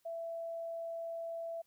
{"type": "tone", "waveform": "sine", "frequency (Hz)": 666, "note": "E5", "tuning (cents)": 18, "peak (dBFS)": -38, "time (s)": [0.05, 1.62], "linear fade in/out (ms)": 10, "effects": ["white hiss -75 dBFS RMS until 1.66 s"]}